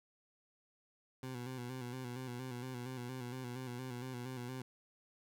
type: tone with vibrato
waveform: 20% pulse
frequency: 125.7 Hz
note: B2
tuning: 31 cents sharp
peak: -37 dBFS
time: 1.23-4.62 s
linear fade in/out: 2 ms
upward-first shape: square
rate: 4.3 Hz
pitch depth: 53 cents each way
effects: 13-bit